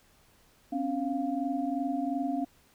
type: tone cluster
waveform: sine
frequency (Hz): 259.2 / 282 / 698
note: C4 / C#4 / F5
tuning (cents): -16 / +30 / -1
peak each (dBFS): -33 / -31 / -34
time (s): 0.72-2.45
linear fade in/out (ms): 10
effects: pink hiss -63 dBFS RMS until 2.74 s